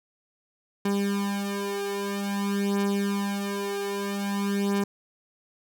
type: beating tone pair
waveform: 30% pulse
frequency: 200 / 200.51 Hz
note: G3 / G3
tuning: +35 / +39 cents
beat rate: 0.51 Hz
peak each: -25 / -27 dBFS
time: 0.85-4.84 s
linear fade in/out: 5 ms
effects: none